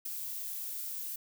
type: noise with ADSR envelope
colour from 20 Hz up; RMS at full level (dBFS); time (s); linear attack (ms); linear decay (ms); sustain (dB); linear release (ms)
violet; -36; 0.05-1.16; 8; 18; -3; 5
effects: none